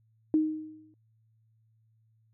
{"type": "tone with exponential decay", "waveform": "sine", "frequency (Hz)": 311.1, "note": "D#4", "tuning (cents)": 0, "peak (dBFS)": -19, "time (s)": [0.34, 0.94], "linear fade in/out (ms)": 1, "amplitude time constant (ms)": 130, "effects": ["added 111 Hz sine -64 dBFS peak until 2.33 s"]}